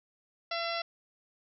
harmonic tone, 676 Hz, E5, 43 cents sharp, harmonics 1 / 2 / 3 / 4 / 5 / 6 / 7 / 8, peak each -35 / -38 / -40 / -41 / -42 / -43 / -43 / -44 dBFS, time 0.51-0.82 s, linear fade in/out 5 ms, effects none

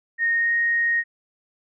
sine tone with pitch glide, 1852 to 1866 Hz, A#6 to A#6, -12 to +1 cents, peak -18 dBFS, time 0.18-1.04 s, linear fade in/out 50 ms, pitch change +13 cents, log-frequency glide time 0.35-0.54 s, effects none

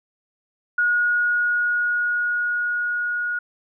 sine tone with level ramp, 1446 Hz, F#6, 40 cents flat, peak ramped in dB -16 to -22 dBFS, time 0.78-3.39 s, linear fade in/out 5 ms, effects none

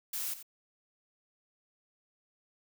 blue noise with echo, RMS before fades -36 dBFS, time 0.13-0.34 s, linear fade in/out 5 ms, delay 88 ms, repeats 1, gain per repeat -12 dB, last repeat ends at 0.428 s, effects none

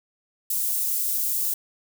white high-pass noise, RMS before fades -25 dBFS, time 0.5-1.54 s, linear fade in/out 5 ms, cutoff 10000 Hz, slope 12 dB/octave, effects none

